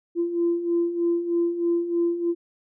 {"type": "beating tone pair", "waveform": "sine", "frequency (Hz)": [339.8, 343], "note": ["F4", "F4"], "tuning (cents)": [-47, -31], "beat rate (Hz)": 3.2, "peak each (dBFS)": [-27, -21], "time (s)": [0.15, 2.35], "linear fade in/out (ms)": 50, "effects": ["tanh soft clip ceiling -14 dBFS"]}